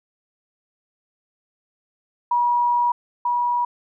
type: tone pair in turn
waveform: sine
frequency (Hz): 963 / 966.8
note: B5 / B5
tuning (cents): -44 / -37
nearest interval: unison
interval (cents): 7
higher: second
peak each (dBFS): -16 / -18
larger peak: first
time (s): 2.31-2.92 / 3.25-3.65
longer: first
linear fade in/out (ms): 5
effects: none